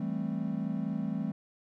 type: chord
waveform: triangle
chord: A minor seventh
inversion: second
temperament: equal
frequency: 164.81 / 196 / 220 / 261.6 Hz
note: E3 / G3 / A3 / C4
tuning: 0 / 0 / 0 / 0 cents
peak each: -35 / -33 / -33 / -36 dBFS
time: 0-1.32 s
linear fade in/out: 5 ms
effects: none